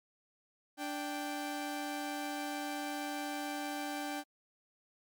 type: tone pair together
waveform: sawtooth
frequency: 293.2 / 784 Hz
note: D4 / G5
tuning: -3 / 0 cents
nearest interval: octave + perfect fourth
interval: 1703 cents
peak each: -35 / -36 dBFS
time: 0.77-4.24 s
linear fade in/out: 50 ms
effects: MP3 96 kbps